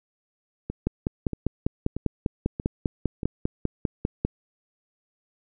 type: two click trains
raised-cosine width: 3 ms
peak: -17 / -10 dBFS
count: 5 / 18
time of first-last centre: 0.7-3.232 / 0.87-4.25 s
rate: 1.58 / 5.03 Hz
effects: none